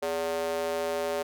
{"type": "tone with high-pass filter", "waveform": "square", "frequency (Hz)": 82.41, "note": "E2", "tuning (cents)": 0, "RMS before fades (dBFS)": -30, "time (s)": [0.02, 1.23], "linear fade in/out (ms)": 10, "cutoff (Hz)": 500, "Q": 4.7, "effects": []}